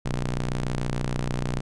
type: ring-modulated tone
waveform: sawtooth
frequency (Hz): 60.8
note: B1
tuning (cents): -26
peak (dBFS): -18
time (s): 0.05-1.61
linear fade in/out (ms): 10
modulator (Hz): 74.1
effects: resampled to 22050 Hz